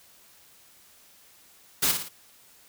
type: noise with echo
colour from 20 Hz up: white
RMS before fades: -23 dBFS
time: 1.82-1.92 s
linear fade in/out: 10 ms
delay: 56 ms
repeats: 3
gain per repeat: -6 dB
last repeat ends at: 2.088 s
effects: white hiss -56 dBFS RMS until 2.68 s